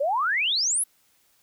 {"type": "exponential sweep", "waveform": "sine", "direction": "up", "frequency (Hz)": [529, 11470], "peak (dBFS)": -21, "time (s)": [0, 0.84], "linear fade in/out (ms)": 10, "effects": ["white hiss -64 dBFS RMS until 1.42 s"]}